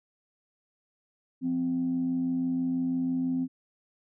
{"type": "tone pair together", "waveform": "sine", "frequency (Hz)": [172.7, 258.8], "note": ["F3", "C4"], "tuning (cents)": [-19, -19], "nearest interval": "perfect fifth", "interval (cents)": 700, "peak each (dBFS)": [-35, -25], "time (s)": [1.41, 3.48], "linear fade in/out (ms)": 50, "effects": ["tanh soft clip ceiling -20 dBFS"]}